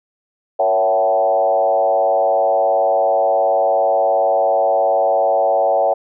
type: tone with frequency modulation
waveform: sine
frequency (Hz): 659.3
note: E5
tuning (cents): 0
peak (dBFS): -12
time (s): 0.59-5.94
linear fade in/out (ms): 10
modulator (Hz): 100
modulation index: 1.5
effects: none